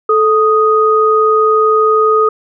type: tone pair together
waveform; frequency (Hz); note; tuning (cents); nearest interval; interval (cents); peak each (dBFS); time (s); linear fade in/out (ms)
sine; 436.2 / 1244.5; A4 / D#6; -15 / 0; octave + tritone; 1815; -10; 0.09-2.29; 5
effects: none